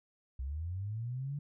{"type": "linear sweep", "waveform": "sine", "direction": "up", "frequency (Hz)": [61.74, 146.83], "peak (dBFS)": -35, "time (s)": [0.39, 1.39], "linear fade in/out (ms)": 5, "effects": []}